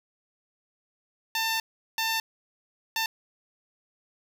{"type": "tone bursts at uneven times", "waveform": "10% pulse", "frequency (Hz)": 896, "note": "A5", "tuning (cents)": 31, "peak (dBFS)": -17, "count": 3, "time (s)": [[1.35, 1.6], [1.98, 2.2], [2.96, 3.06]], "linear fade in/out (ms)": 2, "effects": []}